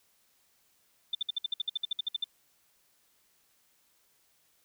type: tone bursts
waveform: sine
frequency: 3558 Hz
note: A7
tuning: 19 cents sharp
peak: -27 dBFS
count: 15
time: 1.13-2.242 s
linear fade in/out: 5 ms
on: 20 ms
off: 58 ms
effects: white hiss -69 dBFS RMS until 4.64 s